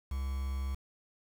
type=tone with quantisation; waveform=triangle; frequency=67.5 Hz; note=C#2; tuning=45 cents flat; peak=-30 dBFS; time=0.11-0.75 s; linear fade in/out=5 ms; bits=8; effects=none